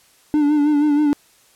triangle tone with vibrato, 295.3 Hz, D4, 10 cents sharp, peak -11 dBFS, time 0.34-1.13 s, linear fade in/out 0 ms, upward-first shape sine, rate 6.3 Hz, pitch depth 47 cents each way, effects white hiss -54 dBFS RMS until 1.55 s + low-pass 12000 Hz 12 dB/octave

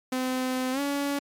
sawtooth tone with pitch glide, 256.6 to 283.1 Hz, C4 to C#4, -34 to +37 cents, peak -22 dBFS, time 0.12-1.19 s, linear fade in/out 5 ms, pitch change +171 cents, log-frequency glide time 0.72-0.8 s, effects MP3 96 kbps

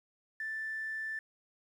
sine tone with quantisation, 1764 Hz, A6, 4 cents sharp, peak -35 dBFS, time 0.4-1.19 s, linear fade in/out 2 ms, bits 10, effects none

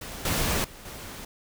pink noise with level steps, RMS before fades -38 / -26 / -46 / -40 dBFS, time 0.01-1.25 s, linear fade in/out 5 ms, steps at 0.25 / 0.64 / 0.85 s, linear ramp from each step 5 ms, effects none

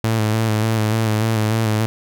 sawtooth tone with vibrato, 110 Hz, A2, in tune, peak -12 dBFS, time 0.04-1.86 s, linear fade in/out 0 ms, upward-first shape square, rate 3.4 Hz, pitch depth 33 cents each way, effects none

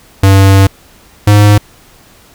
square tone pair in turn, 97.2 / 103.6 Hz, G2 / G#2, -14 / -4 cents, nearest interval minor second, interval 110 cents, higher second, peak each -3 dBFS, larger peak neither, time 0.23-0.67 / 1.27-1.58 s, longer first, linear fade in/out 5 ms, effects pink hiss -42 dBFS RMS until 2.34 s

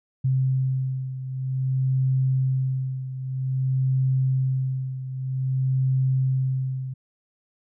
sine beating tone pair, 131.2 / 131.72 Hz, C3 / C3, +5 / +12 cents, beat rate 0.52 Hz, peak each -22 / -27 dBFS, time 0.24-6.94 s, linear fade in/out 10 ms, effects none

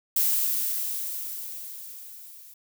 violet noise with level ramp, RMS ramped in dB -22 to -48 dBFS, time 0.16-2.54 s, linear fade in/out 5 ms, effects none

